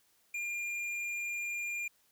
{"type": "tone with tanh clipping", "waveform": "triangle", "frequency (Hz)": 2404, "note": "D7", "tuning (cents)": 40, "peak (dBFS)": -36, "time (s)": [0.34, 1.88], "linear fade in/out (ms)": 5, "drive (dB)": 14, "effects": ["white hiss -70 dBFS RMS until 2.11 s"]}